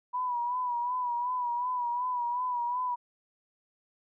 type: tone with vibrato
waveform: sine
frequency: 979 Hz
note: B5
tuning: 15 cents flat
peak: -28 dBFS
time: 0.13-2.96 s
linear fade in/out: 20 ms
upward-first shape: sine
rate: 2.7 Hz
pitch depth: 52 cents each way
effects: none